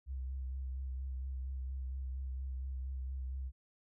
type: tone with vibrato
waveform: sine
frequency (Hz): 65.41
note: C2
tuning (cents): 0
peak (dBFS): -37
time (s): 0.06-3.52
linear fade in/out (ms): 50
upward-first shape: sine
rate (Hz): 4.3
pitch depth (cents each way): 31
effects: none